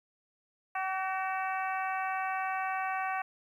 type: harmonic tone with a mistuned harmonic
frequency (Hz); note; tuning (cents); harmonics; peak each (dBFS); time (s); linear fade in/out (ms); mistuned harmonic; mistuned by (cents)
380; F#4; +46; 2 / 3 / 4 / 5 / 6 / 7; -33 / -37 / -39 / -41 / -43 / -44; 0.75-3.22; 5; 5; -40
effects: 11-bit